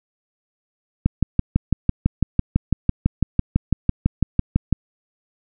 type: click train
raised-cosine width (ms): 5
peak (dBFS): -3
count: 23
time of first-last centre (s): 1.06-4.727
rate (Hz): 6
effects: none